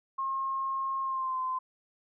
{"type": "tone with pitch glide", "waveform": "sine", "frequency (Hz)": [1074, 1032], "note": ["C6", "C6"], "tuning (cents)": [45, -24], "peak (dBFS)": -29, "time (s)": [0.18, 1.59], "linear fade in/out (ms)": 10, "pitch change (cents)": -69, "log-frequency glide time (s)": [1.02, 1.39], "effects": []}